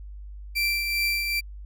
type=tone with tremolo; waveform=30% pulse; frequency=2349 Hz; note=D7; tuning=in tune; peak=-19 dBFS; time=0.55-1.41 s; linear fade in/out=20 ms; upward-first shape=triangle; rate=2.5 Hz; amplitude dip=45%; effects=added 50 Hz sine -37 dBFS peak until 1.65 s